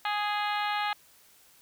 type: harmonic tone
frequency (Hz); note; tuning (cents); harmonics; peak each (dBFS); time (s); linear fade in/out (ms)
415.3; G#4; 0; 2 / 3 / 4 / 5 / 6 / 7 / 8 / 9 / 10; -30 / -34 / -36 / -38 / -40 / -41 / -42 / -43 / -44; 0.05-0.93; 2
effects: white hiss -59 dBFS RMS until 1.61 s